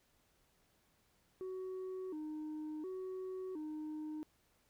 sine tone with vibrato, 339 Hz, E4, 49 cents sharp, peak -38 dBFS, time 1.41-4.23 s, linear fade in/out 0 ms, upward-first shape square, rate 0.7 Hz, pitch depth 170 cents each way, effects tanh soft clip ceiling -40 dBFS + pink hiss -74 dBFS RMS until 4.69 s

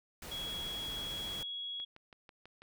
pink noise, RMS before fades -46 dBFS, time 0.22-1.43 s, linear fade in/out 2 ms
sine tone, 3331 Hz, G#7, 4 cents sharp, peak -38 dBFS, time 0.31-1.85 s, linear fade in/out 10 ms
click train, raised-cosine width 0.3 ms, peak -37 dBFS, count 6, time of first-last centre 1.8-2.62 s, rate 6.1 Hz
effects none

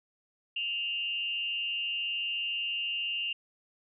sine tone with frequency modulation, 2794 Hz, F7, in tune, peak -30 dBFS, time 0.56-3.33 s, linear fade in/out 5 ms, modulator 207 Hz, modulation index 0.51, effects none

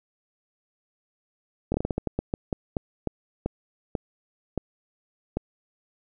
slowing click train, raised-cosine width 2 ms, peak -12 dBFS, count 17, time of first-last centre 1.72-5.37 s, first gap 22 ms, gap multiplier 1.27, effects none

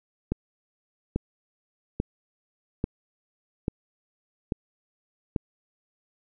click train, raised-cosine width 3 ms, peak -12 dBFS, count 7, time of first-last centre 0.32-5.362 s, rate 1.19 Hz, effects none

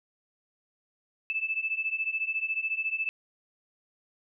sine beating tone pair, 2619 / 2633 Hz, E7 / E7, -12 / -3 cents, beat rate 14 Hz, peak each -32 / -30 dBFS, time 1.3-3.09 s, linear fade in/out 0 ms, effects none

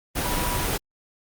sine tone in noise, 975 Hz, B5, 23 cents flat, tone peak -31 dBFS, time 0.24-0.66 s, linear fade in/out 20 ms, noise pink, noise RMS -25 dBFS, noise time 0.15-0.78 s, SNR -9 dB, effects Opus 32 kbps

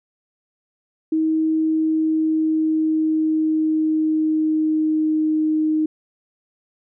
sine tone with pitch glide, 316.9 to 310.9 Hz, D#4 to D#4, +32 to -1 cents, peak -16 dBFS, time 1.12-5.86 s, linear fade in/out 5 ms, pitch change -33 cents, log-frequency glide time 1.51-5.32 s, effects none

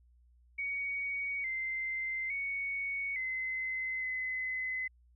sine tone with pitch steps, 2244 / 2079 / 2226 / 2051 / 2033 Hz, C#7 / C7 / C#7 / C7 / B6, +21 / -12 / +7 / -35 / +50 cents, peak -33 dBFS, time 0.58-4.88 s, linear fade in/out 10 ms, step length 860 ms, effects added 60 Hz sine -61 dBFS peak until 5.15 s

